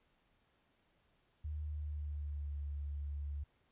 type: tone with pitch glide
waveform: sine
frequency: 75.7 to 72.07 Hz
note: D#2 to D2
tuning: -47 to -32 cents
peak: -38 dBFS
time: 1.44-3.44 s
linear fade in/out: 10 ms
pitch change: -85 cents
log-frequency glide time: 1.61-2.56 s
effects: pink hiss -75 dBFS RMS until 3.71 s + resampled to 8000 Hz